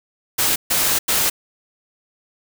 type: noise bursts at uneven times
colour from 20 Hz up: white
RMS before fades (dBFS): -18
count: 3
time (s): 0.38-0.56 / 0.7-0.99 / 1.08-1.3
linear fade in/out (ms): 10
effects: none